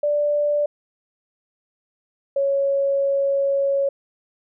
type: tone pair in turn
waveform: sine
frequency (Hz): 587.3 / 554.1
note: D5 / C#5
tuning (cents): 0 / -1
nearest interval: minor second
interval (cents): 101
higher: first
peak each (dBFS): -17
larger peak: neither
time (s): 0.03-0.66 / 2.36-3.89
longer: second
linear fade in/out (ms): 5
effects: none